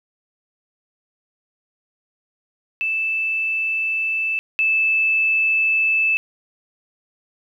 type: tone pair in turn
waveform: sine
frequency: 2637 / 2627 Hz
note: E7 / E7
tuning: 0 / -7 cents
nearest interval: unison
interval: 7 cents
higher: first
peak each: -19 / -15 dBFS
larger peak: second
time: 2.81-4.39 / 4.59-6.17 s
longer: neither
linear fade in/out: 0 ms
effects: 9-bit